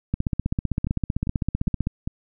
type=two click trains; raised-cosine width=5 ms; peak=-10 / -14 dBFS; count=28 / 4; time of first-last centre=0.14-1.871 / 0.87-2.075 s; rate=15.6 / 2.49 Hz; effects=none